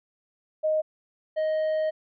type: tone pair in turn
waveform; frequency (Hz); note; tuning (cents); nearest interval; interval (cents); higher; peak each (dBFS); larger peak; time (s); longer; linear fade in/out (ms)
sine / triangle; 622.3 / 625.1; D#5 / D#5; 0 / +8; unison; 8; second; -21; neither; 0.63-0.82 / 1.36-1.91; second; 20
effects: resampled to 11025 Hz